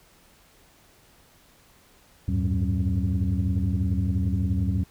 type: tone cluster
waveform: sine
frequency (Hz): 79.2 / 96.2 / 107.8 / 187.8 / 273.3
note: D#2 / G2 / A2 / F#3 / C#4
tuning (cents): +31 / -32 / -35 / +26 / -24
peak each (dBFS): -25 / -26 / -28 / -27 / -33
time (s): 2.28-4.84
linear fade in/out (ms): 5
effects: tanh soft clip ceiling -15 dBFS + pink hiss -57 dBFS RMS until 4.9 s